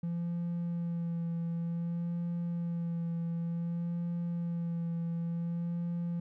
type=tone with vibrato; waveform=triangle; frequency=170 Hz; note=F3; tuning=46 cents flat; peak=-29 dBFS; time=0.03-6.2 s; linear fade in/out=5 ms; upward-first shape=sine; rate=0.55 Hz; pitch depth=19 cents each way; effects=tanh soft clip ceiling -25 dBFS